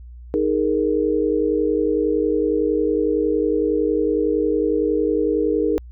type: chord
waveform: sine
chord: D# suspended fourth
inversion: none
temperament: equal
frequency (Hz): 311.1 / 415.3 / 466.2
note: D#4 / G#4 / A#4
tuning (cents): 0 / 0 / 0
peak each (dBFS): -21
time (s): 0.34-5.78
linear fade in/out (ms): 0
effects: added 60 Hz sine -36 dBFS peak until 5.91 s